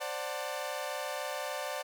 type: chord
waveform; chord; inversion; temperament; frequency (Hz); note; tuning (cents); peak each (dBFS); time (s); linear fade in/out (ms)
sawtooth; D dominant seventh; third; equal with one note detuned; 523.3 / 587.3 / 740 / 894.3; C5 / D5 / F#5 / A5; 0 / 0 / 0 / +28; -37 / -34 / -38 / -39; 0-1.83; 20
effects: none